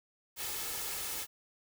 white noise with comb filter, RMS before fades -38 dBFS, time 0.36-1.27 s, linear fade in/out 50 ms, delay 2.3 ms, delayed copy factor +0.5, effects none

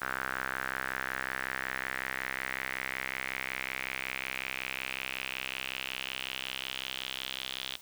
sawtooth tone with band-pass filter sweep, 65.41 Hz, C2, in tune, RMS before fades -37 dBFS, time 0.01-7.77 s, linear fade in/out 10 ms, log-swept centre 1500 to 3400 Hz, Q 4.1, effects white hiss -54 dBFS RMS until 7.81 s

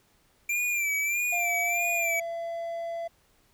square tone with vibrato, 2362 Hz, D7, 9 cents sharp, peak -26 dBFS, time 0.49-2.2 s, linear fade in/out 5 ms, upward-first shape sine, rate 1.6 Hz, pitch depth 65 cents each way
triangle tone with pitch glide, 700 to 673.4 Hz, F5 to E5, +4 to +37 cents, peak -29 dBFS, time 1.32-3.08 s, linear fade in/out 10 ms, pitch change -67 cents, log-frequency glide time 1.72-2.1 s
effects pink hiss -65 dBFS RMS until 3.53 s

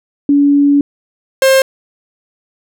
sine / 45% pulse tone pair in turn, 285 / 531.8 Hz, C#4 / C5, +48 / +28 cents, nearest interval major seventh, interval 1080 cents, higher second, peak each -6 dBFS, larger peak neither, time 0.29-0.81 / 1.42-1.62 s, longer first, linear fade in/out 2 ms, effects none

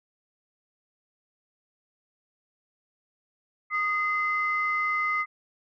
sine tone pair together, 1238 / 2058 Hz, D#6 / C7, -9 / -29 cents, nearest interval major sixth, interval 880 cents, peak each -26 dBFS, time 3.7-5.26 s, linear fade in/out 50 ms, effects tanh soft clip ceiling -16 dBFS

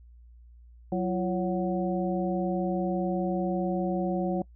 harmonic tone with a mistuned harmonic, 185 Hz, F#3, in tune, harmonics 1 / 2 / 3 / 4, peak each -28 / -31 / -33 / -34 dBFS, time 0.92-4.42 s, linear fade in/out 2 ms, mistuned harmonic 2, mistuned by -130 cents, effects noise-tail reverb RT60 0.1 s tail -23 dB re dry + added 59 Hz sine -49 dBFS peak until 4.55 s

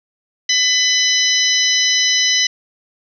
harmonic tone with a mistuned harmonic, 1000 Hz, B5, 21 cents sharp, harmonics 2 / 3 / 4 / 5 / 6, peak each -19 / -19 / -19 / -19 / -19 dBFS, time 0.49-2.47 s, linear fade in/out 5 ms, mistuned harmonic 5, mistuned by +38 cents, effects none

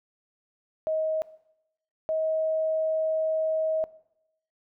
sine tone pair in turn, 631 / 634.3 Hz, D#5 / D#5, +24 / +33 cents, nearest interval unison, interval 9 cents, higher second, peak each -24 dBFS, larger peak neither, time 0.87-1.22 / 2.09-3.84 s, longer second, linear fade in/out 0 ms, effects noise-tail reverb RT60 0.8 s tail -19 dB re dry

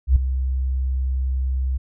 sine tone with ADSR envelope, 65.1 Hz, C2, 8 cents flat, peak -8 dBFS, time 0.07-1.78 s, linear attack 88 ms, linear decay 8 ms, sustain -11 dB, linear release 14 ms, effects none

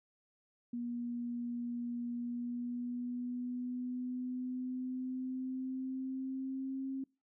sine tone with pitch glide, 239.6 to 267.4 Hz, A#3 to C4, +48 to +38 cents, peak -36 dBFS, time 0.73-7.04 s, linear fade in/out 5 ms, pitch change +190 cents, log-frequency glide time 2.15-6.89 s, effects noise-tail reverb RT60 0.3 s tail -26 dB re dry

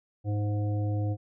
harmonic tone, 103.83 Hz, G#2, in tune, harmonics 1 / 3 / 5 / 7, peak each -26 / -36 / -40 / -43 dBFS, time 0.24-1.17 s, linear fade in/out 50 ms, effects none

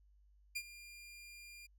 sawtooth tone with ADSR envelope, 2400 Hz, D7, 37 cents sharp, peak -33 dBFS, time 0.55-1.67 s, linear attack 13 ms, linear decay 60 ms, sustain -16 dB, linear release 14 ms, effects added 50 Hz sine -64 dBFS peak until 1.78 s

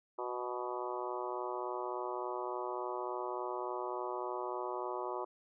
harmonic tone with a mistuned harmonic, 123.47 Hz, B2, in tune, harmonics 3 / 4 / 5 / 6 / 7 / 8 / 9 / 10, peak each -41 / -45 / -44 / -48 / -44 / -43 / -46 / -50 dBFS, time 0.18-5.25 s, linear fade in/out 10 ms, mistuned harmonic 9, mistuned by +15 cents, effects none

